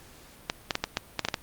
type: clicks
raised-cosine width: 0.2 ms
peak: -8 dBFS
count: 9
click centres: 0.499 / 0.708 / 0.754 / 0.84 / 0.971 / 1.193 / 1.25 / 1.286 / 1.342 s
effects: pink hiss -52 dBFS RMS until 1.42 s + Opus 48 kbps